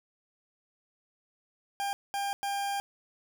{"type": "tone bursts at uneven times", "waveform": "40% pulse", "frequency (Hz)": 800, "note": "G5", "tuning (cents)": 35, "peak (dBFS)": -29, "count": 3, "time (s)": [[1.8, 1.93], [2.14, 2.33], [2.43, 2.8]], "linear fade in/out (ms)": 0, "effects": []}